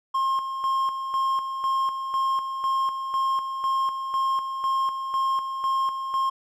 triangle tone with tremolo, 1068 Hz, C6, 35 cents sharp, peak -19 dBFS, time 0.14-6.3 s, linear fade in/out 10 ms, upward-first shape square, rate 2 Hz, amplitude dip 55%, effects none

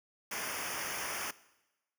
pink noise with comb filter, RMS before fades -38 dBFS, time 0.31-1.31 s, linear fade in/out 5 ms, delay 0.25 ms, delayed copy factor -1, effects noise-tail reverb RT60 1.0 s tail -19 dB re dry

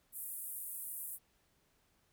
white band-pass noise, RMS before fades -44 dBFS, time 0.12-1.19 s, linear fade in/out 50 ms, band 9000 to 16000 Hz, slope 48 dB/octave, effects pink hiss -74 dBFS RMS until 2.12 s

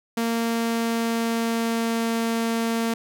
sawtooth tone with pitch glide, 230.4 to 228.7 Hz, A#3 to A#3, -20 to -33 cents, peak -18 dBFS, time 0.17-2.94 s, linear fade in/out 5 ms, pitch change -13 cents, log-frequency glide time 0.49-2.17 s, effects none

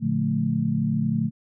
sine chord, Bb major seventh, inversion none, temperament equal with one note detuned, 116.54 / 146.83 / 178.8 / 220 Hz, Bb2 / D3 / F3 / A3, 0 / 0 / +41 / 0 cents, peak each -29 / -26 / -28 / -24 dBFS, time 0-1.31 s, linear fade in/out 50 ms, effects none

